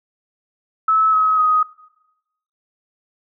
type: tone with pitch steps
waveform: sine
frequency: 1300 / 1276.2 / 1252.8 Hz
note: E6 / D#6 / D#6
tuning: -24 / +44 / +11 cents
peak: -12 dBFS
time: 0.88-1.63 s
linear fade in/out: 5 ms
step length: 250 ms
effects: noise-tail reverb RT60 0.9 s tail -20 dB re dry